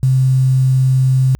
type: tone with quantisation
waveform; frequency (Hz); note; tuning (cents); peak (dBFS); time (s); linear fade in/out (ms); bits
sine; 130.81; C3; 0; -9; 0.03-1.35; 0; 6
effects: added 60 Hz sine -43 dBFS peak until 1.39 s